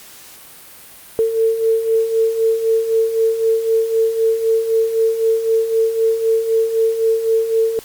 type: beating tone pair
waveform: sine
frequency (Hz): 446.1 / 450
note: A4 / A4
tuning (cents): +24 / +39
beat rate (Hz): 3.9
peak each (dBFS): -21 / -14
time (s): 1.19-7.79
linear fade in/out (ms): 0
effects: white hiss -40 dBFS RMS until 7.84 s + Opus 48 kbps